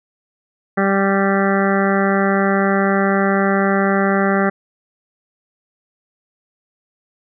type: harmonic tone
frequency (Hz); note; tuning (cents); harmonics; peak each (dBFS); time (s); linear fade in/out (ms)
196; G3; 0; 1 / 2 / 3 / 4 / 6 / 7 / 8 / 9 / 10; -17 / -20 / -22 / -23 / -25 / -25 / -26 / -27 / -27; 0.77-4.5; 10
effects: none